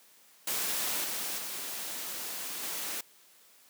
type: noise with level steps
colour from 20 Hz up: white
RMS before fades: -32 / -35 / -38 / -36 dBFS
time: 0.47-3.01 s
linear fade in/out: 5 ms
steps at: 1.04 / 1.38 / 2.63 s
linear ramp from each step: 5 ms
effects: white hiss -60 dBFS RMS until 3.69 s + high-pass 200 Hz 12 dB/octave